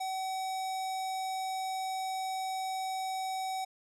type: tone with notch filter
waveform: square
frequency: 759 Hz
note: F#5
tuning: 44 cents sharp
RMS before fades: -35 dBFS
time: 0-3.65 s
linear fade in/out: 10 ms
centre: 1700 Hz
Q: 1
effects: low-pass 11000 Hz 12 dB/octave